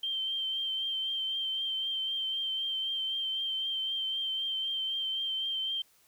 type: tone with vibrato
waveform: sine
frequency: 3136 Hz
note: G7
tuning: in tune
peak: -30 dBFS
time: 0.03-5.82 s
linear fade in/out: 5 ms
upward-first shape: triangle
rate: 3.9 Hz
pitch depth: 28 cents each way
effects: white hiss -65 dBFS RMS until 6.07 s